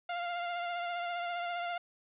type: tone with vibrato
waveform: sawtooth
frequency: 698 Hz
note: F5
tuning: 1 cent flat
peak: -30 dBFS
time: 0.09-1.78 s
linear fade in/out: 5 ms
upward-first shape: triangle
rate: 15 Hz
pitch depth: 29 cents each way
effects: resampled to 8000 Hz + 12-bit